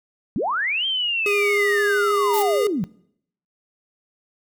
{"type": "linear two-way sweep", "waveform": "sine", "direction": "up then down", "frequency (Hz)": [154.9, 3194, 154.9], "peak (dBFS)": -20, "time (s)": [0.36, 2.84], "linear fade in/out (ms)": 0, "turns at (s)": 0.86}
{"type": "tone with vibrato", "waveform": "square", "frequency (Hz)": 408.4, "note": "G#4", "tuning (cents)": -29, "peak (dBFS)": -21, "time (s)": [1.26, 2.67], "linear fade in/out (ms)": 2, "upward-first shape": "triangle", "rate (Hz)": 13, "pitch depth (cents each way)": 12}
{"type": "noise", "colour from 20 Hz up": "blue", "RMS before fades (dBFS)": -29, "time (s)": [2.33, 2.43], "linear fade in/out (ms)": 10}
{"effects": ["noise-tail reverb RT60 0.7 s tail -23 dB re dry"]}